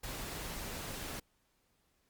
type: noise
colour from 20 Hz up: pink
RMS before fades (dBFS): -42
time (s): 0.03-1.2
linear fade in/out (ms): 10
effects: pink hiss -75 dBFS RMS until 2.09 s + Opus 48 kbps